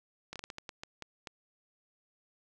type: slowing click train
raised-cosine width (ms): 0.2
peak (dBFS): -24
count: 10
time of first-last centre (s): 0.33-1.272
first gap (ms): 27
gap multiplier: 1.32
effects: none